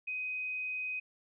sine tone, 2510 Hz, D#7, 15 cents sharp, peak -34 dBFS, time 0.07-1 s, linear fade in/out 10 ms, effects none

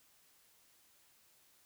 silence, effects white hiss -68 dBFS RMS until 1.65 s

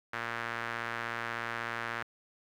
sawtooth tone with band-pass filter, 116.54 Hz, A#2, in tune, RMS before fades -37 dBFS, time 0.13-2.03 s, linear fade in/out 5 ms, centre 1600 Hz, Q 2.1, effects 10-bit

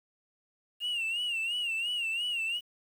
sine tone with vibrato, 2794 Hz, F7, in tune, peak -27 dBFS, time 0.8-2.61 s, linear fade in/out 50 ms, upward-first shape sine, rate 2.9 Hz, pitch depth 98 cents each way, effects tanh soft clip ceiling -28 dBFS + 9-bit

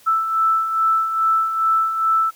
sine beating tone pair, 1318.5 / 1320.9 Hz, E6 / E6, 0 / +3 cents, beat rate 2.4 Hz, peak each -24 / -16 dBFS, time 0.06-2.31 s, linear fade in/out 20 ms, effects white hiss -50 dBFS RMS until 2.35 s

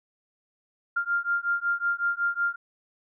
sine beating tone pair, 1395 / 1400.4 Hz, F6 / F6, -2 / +4 cents, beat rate 5.4 Hz, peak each -27 dBFS, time 0.96-2.56 s, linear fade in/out 10 ms, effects none

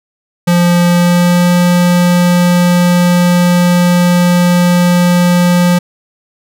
square tone with pitch glide, 174.61 to 176.54 Hz, F3 to F3, 0 to +19 cents, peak -7 dBFS, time 0.47-5.79 s, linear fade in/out 10 ms, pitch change +19 cents, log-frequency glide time 0.87-1.51 s, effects none

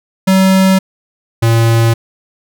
square tone pair in turn, 190 / 114.78 Hz, F#3 / A#2, +46 / -26 cents, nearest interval major sixth, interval 872 cents, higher first, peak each -7 / -8 dBFS, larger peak first, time 0.27-0.79 / 1.42-1.94 s, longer neither, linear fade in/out 10 ms, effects none

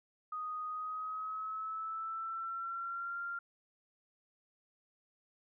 sine tone with pitch glide, 1244.5 to 1388.9 Hz, D#6 to F6, 0 to -10 cents, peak -37 dBFS, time 0.32-3.39 s, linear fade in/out 5 ms, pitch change +190 cents, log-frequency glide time 0.68-3.2 s, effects none

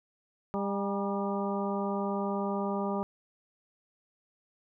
harmonic tone with a mistuned harmonic, 200 Hz, G3, 35 cents sharp, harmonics 1 / 2 / 3 / 4 / 5 / 6, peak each -32 / -35 / -37 / -38 / -39 / -40 dBFS, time 0.54-3.03 s, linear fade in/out 0 ms, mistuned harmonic 5, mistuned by -65 cents, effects none

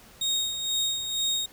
30% pulse tone with tremolo, 3729 Hz, A#7, in tune, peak -21 dBFS, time 0.21-1.46 s, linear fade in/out 5 ms, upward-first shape sine, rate 2.1 Hz, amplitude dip 55%, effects pink hiss -52 dBFS RMS until 1.52 s

